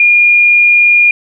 sine tone, 2421 Hz, D#7, 48 cents flat, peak -4 dBFS, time 0-1.11 s, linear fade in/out 2 ms, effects none

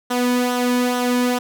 sawtooth tone with flanger, 246.9 Hz, B3, in tune, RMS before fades -19 dBFS, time 0.1-1.39 s, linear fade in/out 10 ms, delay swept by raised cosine 0.42 to 1.52 ms, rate 2.3 Hz, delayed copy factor -0.55, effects none

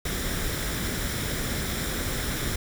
pink noise with comb filter, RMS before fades -29 dBFS, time 0.05-2.56 s, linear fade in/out 5 ms, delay 0.55 ms, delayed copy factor +0.5, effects none

